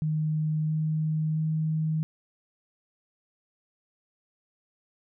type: tone with pitch steps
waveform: sine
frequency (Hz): 154.9 / 156.07 / 157.24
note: D#3 / D#3 / D#3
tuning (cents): -7 / +6 / +19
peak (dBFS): -24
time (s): 0.02-2.03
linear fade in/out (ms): 0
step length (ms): 670
effects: none